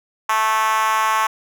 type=tone with high-pass filter; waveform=5% pulse; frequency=219 Hz; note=A3; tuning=8 cents flat; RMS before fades=-18 dBFS; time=0.29-1.27 s; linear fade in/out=5 ms; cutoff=990 Hz; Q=6.9; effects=none